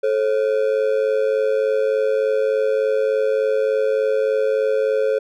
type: ring-modulated tone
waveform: triangle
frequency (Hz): 487.3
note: B4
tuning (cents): -23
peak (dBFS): -11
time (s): 0.03-5.19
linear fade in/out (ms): 10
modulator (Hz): 51.7
effects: none